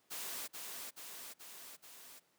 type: noise with echo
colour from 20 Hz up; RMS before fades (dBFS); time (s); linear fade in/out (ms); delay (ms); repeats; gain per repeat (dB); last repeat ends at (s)
white; -43; 0.1-0.48; 20; 430; 4; -3; 2.2
effects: pink hiss -73 dBFS RMS until 2.38 s + high-pass 200 Hz 12 dB/octave